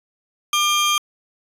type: tone pair together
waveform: 30% pulse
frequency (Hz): 1200 / 3204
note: D6 / G7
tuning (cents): +37 / +37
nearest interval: octave + perfect fourth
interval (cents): 1700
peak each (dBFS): -16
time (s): 0.53-0.98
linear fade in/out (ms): 2
effects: resampled to 32000 Hz